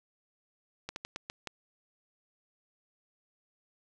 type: slowing click train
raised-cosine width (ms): 0.2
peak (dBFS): -20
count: 6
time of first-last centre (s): 0.89-1.473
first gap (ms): 71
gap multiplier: 1.25
effects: none